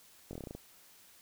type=slowing click train; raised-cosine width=2 ms; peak=-29 dBFS; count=9; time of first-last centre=0.31-0.55 s; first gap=21 ms; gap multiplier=1.1; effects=white hiss -60 dBFS RMS until 1.21 s